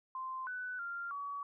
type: tone with pitch steps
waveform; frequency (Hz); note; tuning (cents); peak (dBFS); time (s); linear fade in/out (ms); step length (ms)
sine; 1042 / 1495 / 1391 / 1133; C6 / F#6 / F6 / C#6; -7 / +17 / -7 / +37; -38; 0.15-1.43; 2; 320
effects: none